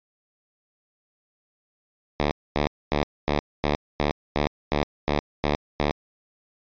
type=tone bursts; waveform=5% pulse; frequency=73.42 Hz; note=D2; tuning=in tune; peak=-10 dBFS; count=11; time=2.2-5.91 s; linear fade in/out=0 ms; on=110 ms; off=250 ms; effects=resampled to 11025 Hz